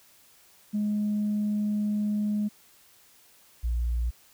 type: tone pair in turn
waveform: sine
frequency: 209.1 / 58.86 Hz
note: G#3 / A#1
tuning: +12 / +17 cents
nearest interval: octave + minor seventh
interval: 2195 cents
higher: first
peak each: -23 dBFS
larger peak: neither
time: 0.73-2.49 / 3.63-4.11 s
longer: first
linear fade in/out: 20 ms
effects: tanh soft clip ceiling -21 dBFS + white hiss -58 dBFS RMS until 4.33 s